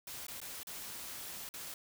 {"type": "noise with dropouts", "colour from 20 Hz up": "white", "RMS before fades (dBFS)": -45, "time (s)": [0.07, 1.74], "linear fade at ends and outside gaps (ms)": 2, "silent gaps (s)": [[0.268, 0.282], [0.403, 0.415], [0.632, 0.67], [1.49, 1.539]], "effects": []}